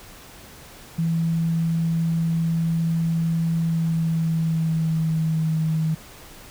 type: tone with pitch glide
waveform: sine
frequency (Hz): 164.81 to 158.65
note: E3 to D#3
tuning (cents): 0 to +34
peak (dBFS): -19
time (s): 0.98-5.95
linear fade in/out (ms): 10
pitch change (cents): -66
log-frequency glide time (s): 3.58-5.59
effects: pink hiss -44 dBFS RMS until 6.5 s